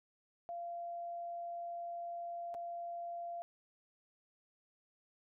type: tone with dropouts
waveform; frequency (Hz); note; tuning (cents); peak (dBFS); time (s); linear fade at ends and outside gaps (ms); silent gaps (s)
sine; 689; F5; -24; -40; 0.49-3.42; 0; 2.542-2.548
effects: none